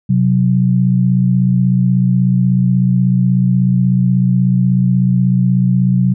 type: tone pair together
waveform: sine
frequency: 128.62 / 185 Hz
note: C3 / F#3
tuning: -29 / 0 cents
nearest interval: tritone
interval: 629 cents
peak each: -12 dBFS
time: 0.09-6.14 s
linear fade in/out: 10 ms
effects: none